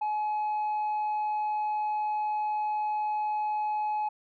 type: tone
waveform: sine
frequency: 848 Hz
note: G#5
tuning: 36 cents sharp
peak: -24 dBFS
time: 0.01-4.09 s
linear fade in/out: 10 ms
effects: tanh soft clip ceiling -26 dBFS